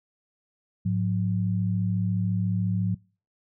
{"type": "tone pair together", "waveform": "sine", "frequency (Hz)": [106.22, 180.4], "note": ["G#2", "F#3"], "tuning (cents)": [39, -44], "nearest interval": "major sixth", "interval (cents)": 917, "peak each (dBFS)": -25, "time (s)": [0.85, 2.95], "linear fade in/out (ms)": 10, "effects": ["noise-tail reverb RT60 0.4 s tail -25 dB re dry"]}